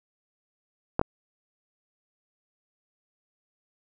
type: clicks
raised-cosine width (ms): 1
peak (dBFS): -9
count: 2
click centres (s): 0.994 / 1.014
effects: none